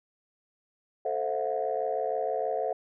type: chord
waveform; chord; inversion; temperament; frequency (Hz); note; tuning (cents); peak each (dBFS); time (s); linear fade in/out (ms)
sine; F# half-diminished seventh; first; equal with one note detuned; 440 / 523.3 / 659.3 / 725.6; A4 / C5 / E5 / F#5; 0 / 0 / 0 / -34; -32; 1.05-2.73; 5
effects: tanh soft clip ceiling -18 dBFS